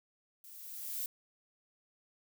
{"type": "noise with level ramp", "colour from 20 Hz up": "violet", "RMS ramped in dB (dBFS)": [-54, -36], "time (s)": [0.44, 1.06], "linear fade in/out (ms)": 2, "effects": []}